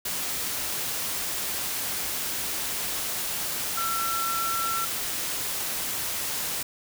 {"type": "tone in noise", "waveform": "sine", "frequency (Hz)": 1348, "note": "E6", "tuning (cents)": 38, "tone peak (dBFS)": -27, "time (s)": [3.77, 4.85], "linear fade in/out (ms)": 5, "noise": "white", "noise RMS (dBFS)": -30, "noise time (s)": [0.05, 6.63], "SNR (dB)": 0, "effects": []}